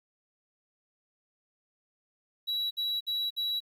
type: tone bursts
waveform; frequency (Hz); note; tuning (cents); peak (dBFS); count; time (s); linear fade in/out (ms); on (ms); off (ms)
triangle; 3905; B7; -20; -27; 4; 2.47-3.604; 20; 240; 58
effects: 11-bit